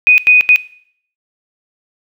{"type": "tone bursts at uneven times", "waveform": "sine", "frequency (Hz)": 2489, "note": "D#7", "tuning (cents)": 0, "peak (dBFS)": -4, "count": 3, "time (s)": [[0.07, 0.18], [0.27, 0.41], [0.49, 0.56]], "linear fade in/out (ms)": 0, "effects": ["noise-tail reverb RT60 0.6 s tail -18 dB re dry"]}